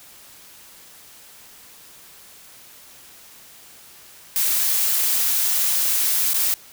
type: noise with dropouts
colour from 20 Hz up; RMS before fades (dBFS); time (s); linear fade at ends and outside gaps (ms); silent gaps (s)
blue; -20; 4.36-6.54; 1; 6.334-6.343
effects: white hiss -46 dBFS RMS until 6.72 s